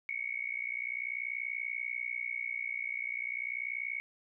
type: tone with amplitude modulation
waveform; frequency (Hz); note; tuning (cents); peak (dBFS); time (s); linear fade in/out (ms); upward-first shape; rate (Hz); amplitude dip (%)
sine; 2217; C#7; 0; -30; 0.09-4; 0; sine; 60.4; 95
effects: none